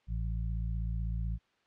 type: harmonic tone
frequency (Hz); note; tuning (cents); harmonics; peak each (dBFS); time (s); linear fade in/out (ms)
56; A1; +31; 1 / 2 / 3; -32 / -38 / -42; 0.07-1.39; 50
effects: white hiss -71 dBFS RMS until 1.66 s + low-pass 3000 Hz 12 dB/octave